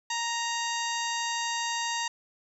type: harmonic tone with a mistuned harmonic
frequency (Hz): 932.3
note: A#5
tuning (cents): 0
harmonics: 1 / 2 / 3 / 4 / 5 / 6 / 7 / 8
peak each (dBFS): -32 / -35 / -37 / -38 / -39 / -40 / -40 / -41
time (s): 0.1-2.08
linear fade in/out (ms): 5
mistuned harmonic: 6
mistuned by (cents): +88
effects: 10-bit